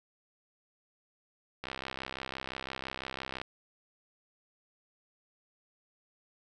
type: click train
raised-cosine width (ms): 0.3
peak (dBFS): -21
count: 118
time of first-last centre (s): 1.64-3.415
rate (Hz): 65.9
effects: none